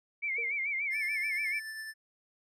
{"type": "tone with vibrato", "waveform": "sine", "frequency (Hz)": 2217, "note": "C#7", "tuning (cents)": 0, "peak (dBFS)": -30, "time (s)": [0.22, 1.6], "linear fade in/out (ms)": 20, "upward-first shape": "sine", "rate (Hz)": 6.9, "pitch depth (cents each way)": 100}
{"type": "tone with exponential decay", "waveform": "sine", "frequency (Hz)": 466.2, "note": "A#4", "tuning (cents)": 0, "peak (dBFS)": -38, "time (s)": [0.38, 0.6], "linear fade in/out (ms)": 5, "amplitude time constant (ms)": 47}
{"type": "tone with tremolo", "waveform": "square", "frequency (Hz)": 1760, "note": "A6", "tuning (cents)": 0, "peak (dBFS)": -38, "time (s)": [0.9, 1.94], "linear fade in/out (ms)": 50, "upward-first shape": "triangle", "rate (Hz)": 9.2, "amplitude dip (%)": 35}
{"effects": ["resampled to 32000 Hz"]}